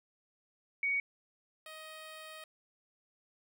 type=tone pair in turn; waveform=sine / 10% pulse; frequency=2242 / 627.5 Hz; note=C#7 / D#5; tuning=+19 / +15 cents; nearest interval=octave + minor seventh; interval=2204 cents; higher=first; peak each=-29 / -38 dBFS; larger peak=first; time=0.83-1 / 1.66-2.44 s; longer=second; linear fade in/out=2 ms; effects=none